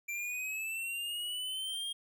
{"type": "linear sweep", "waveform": "square", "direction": "up", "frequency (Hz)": [2349, 3243], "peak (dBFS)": -36, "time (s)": [0.08, 1.93], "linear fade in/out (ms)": 10, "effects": []}